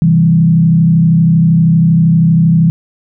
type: tone with frequency modulation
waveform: sine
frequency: 164.81 Hz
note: E3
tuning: in tune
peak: -5 dBFS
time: 0.02-2.7 s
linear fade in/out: 0 ms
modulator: 32.7 Hz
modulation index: 0.73
effects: none